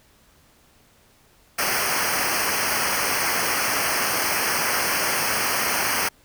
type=noise with comb filter; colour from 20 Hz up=pink; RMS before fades=-23 dBFS; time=1.58-6.09 s; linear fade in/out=10 ms; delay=0.27 ms; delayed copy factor=-1; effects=pink hiss -57 dBFS RMS until 6.24 s